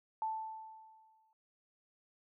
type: tone with exponential decay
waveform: sine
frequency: 880 Hz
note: A5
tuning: in tune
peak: -32 dBFS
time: 0.22-1.33 s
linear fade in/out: 1 ms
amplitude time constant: 240 ms
effects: none